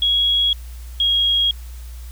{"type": "tone pair in turn", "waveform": "sine", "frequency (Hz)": [3322, 3284], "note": ["G#7", "G#7"], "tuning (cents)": [0, -20], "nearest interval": "unison", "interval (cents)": 20, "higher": "first", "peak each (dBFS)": -14, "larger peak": "neither", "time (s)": [[0.02, 0.53], [1, 1.51]], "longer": "neither", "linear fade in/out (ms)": 2, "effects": ["added 60 Hz sine -31 dBFS peak until 2.11 s", "white hiss -47 dBFS RMS until 2.11 s"]}